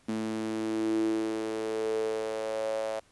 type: tone with high-pass filter sweep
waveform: sawtooth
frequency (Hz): 110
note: A2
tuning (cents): 0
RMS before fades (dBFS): -31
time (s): 0.08-3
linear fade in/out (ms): 10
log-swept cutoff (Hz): 250 to 600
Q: 8.6
effects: pink hiss -63 dBFS RMS until 3.11 s + resampled to 24000 Hz